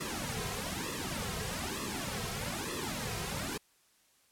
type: noise with flanger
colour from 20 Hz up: pink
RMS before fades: -37 dBFS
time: 0-3.58 s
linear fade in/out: 10 ms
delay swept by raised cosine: 1.3 to 3.5 ms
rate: 1.1 Hz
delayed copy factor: -1
effects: white hiss -68 dBFS RMS until 4.31 s + low-pass 12000 Hz 12 dB/octave